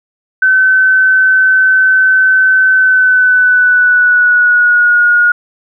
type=tone with pitch glide; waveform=sine; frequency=1525 to 1439.4 Hz; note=G6 to F#6; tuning=-48 to -48 cents; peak=-5 dBFS; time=0.42-5.32 s; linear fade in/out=5 ms; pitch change=-100 cents; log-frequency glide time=2.73-5.05 s; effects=none